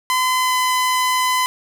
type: tone with pitch glide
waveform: sawtooth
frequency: 1020 to 1013 Hz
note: C6 to B5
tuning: -44 to +44 cents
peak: -12 dBFS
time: 0.1-1.46 s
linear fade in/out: 0 ms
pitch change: -12 cents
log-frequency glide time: 0.4-0.56 s
effects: none